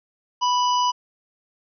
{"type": "harmonic tone", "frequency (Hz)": 987.8, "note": "B5", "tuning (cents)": 0, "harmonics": [1, 3, 5, 6], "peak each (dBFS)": [-18, -28, -32, -34], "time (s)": [0.41, 0.92], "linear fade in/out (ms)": 20, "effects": []}